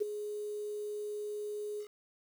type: tone with ADSR envelope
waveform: sine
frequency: 417.8 Hz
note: G#4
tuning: 10 cents sharp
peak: -25 dBFS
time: 0-1.88 s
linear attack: 21 ms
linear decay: 9 ms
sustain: -11 dB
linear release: 83 ms
effects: 9-bit